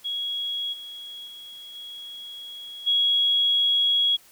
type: tone with level steps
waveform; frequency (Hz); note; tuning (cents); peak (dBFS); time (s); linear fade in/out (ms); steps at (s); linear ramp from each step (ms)
sine; 3322; G#7; 0; -26 / -36 / -39 / -36 / -18; 0.04-4.17; 20; 0.72 / 1.26 / 1.74 / 2.86; 20
effects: white hiss -54 dBFS RMS until 4.31 s